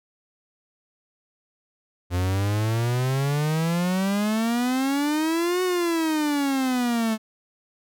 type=exponential two-way sweep; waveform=45% pulse; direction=up then down; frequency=87.31 to 370 to 216.6 Hz; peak=-21 dBFS; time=2.1-7.18 s; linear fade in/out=50 ms; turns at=5.63 s; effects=none